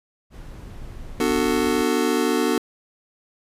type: noise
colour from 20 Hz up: brown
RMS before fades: -37 dBFS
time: 0.3-1.85 s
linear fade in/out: 50 ms
type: chord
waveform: square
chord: B minor seventh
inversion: none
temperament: just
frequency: 246.9 / 296.3 / 370.4 / 444.5 Hz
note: B3 / D4 / F#4 / A4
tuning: 0 / +15 / +2 / +18 cents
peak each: -25 dBFS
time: 1.2-2.58 s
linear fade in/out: 2 ms
effects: resampled to 32000 Hz